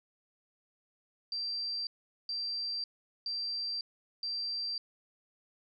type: tone bursts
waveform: sine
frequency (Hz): 4704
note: D8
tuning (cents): +2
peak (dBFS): -33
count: 4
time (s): 1.32-4.78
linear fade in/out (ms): 2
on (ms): 550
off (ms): 420
effects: none